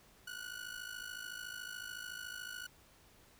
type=ring-modulated tone; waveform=sawtooth; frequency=1470 Hz; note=F#6; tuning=12 cents flat; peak=-37 dBFS; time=0.27-2.67 s; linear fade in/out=5 ms; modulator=26.9 Hz; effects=pink hiss -64 dBFS RMS until 3.39 s